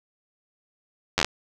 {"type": "slowing click train", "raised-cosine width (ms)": 0.2, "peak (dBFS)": -3, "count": 6, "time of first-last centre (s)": [1.18, 1.246], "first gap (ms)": 10, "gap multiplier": 1.14, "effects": []}